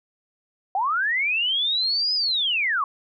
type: linear two-way sweep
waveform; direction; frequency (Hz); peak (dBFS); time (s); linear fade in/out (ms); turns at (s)
sine; up then down; 730 to 5080 to 1057; -20; 0.75-2.84; 2; 2.14
effects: none